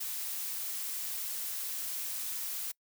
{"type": "noise", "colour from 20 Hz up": "blue", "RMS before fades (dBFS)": -37, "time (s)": [0, 2.72], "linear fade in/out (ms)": 10, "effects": ["noise-tail reverb RT60 0.1 s tail -25 dB re dry"]}